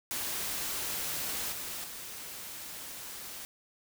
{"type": "noise with level steps", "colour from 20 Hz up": "white", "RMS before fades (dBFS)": [-35, -39, -43], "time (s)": [0.11, 3.45], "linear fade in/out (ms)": 0, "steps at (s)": [1.52, 1.84], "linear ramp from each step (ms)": 2, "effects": []}